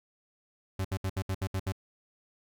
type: tone bursts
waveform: 40% pulse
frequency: 95 Hz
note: F#2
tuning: 46 cents sharp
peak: -28 dBFS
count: 8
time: 0.79-1.722 s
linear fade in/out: 5 ms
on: 57 ms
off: 68 ms
effects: none